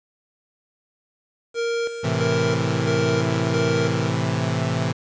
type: tone with tremolo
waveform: square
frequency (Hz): 466.2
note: A#4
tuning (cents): 0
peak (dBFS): -22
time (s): 1.54-4.12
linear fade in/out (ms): 50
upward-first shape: square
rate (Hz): 1.5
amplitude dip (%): 60
type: chord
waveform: sawtooth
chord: A minor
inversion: none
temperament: equal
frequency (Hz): 110 / 130.81 / 164.81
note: A2 / C3 / E3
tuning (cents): 0 / 0 / 0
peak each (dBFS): -21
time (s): 2.03-4.93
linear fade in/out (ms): 20
effects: resampled to 16000 Hz + 8-bit